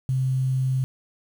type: tone with quantisation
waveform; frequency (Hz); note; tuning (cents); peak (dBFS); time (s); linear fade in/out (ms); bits
sine; 130.81; C3; 0; -20; 0.09-0.84; 0; 8
effects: none